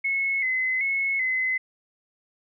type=tone with vibrato; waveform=sine; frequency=2112 Hz; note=C7; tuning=16 cents sharp; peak=-22 dBFS; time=0.04-1.58 s; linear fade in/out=10 ms; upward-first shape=square; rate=1.3 Hz; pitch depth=61 cents each way; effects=none